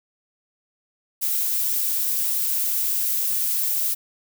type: noise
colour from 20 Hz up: violet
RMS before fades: -23 dBFS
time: 1.21-3.95 s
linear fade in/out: 20 ms
effects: none